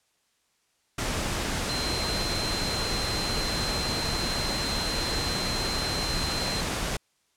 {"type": "tone in noise", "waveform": "sine", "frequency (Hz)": 4116, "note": "C8", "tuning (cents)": -29, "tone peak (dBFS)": -31, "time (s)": [1.69, 6.61], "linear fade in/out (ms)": 5, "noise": "pink", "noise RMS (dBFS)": -29, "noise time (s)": [0.98, 6.97], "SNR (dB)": -5, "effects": ["white hiss -70 dBFS RMS until 7.36 s", "low-pass 9000 Hz 12 dB/octave"]}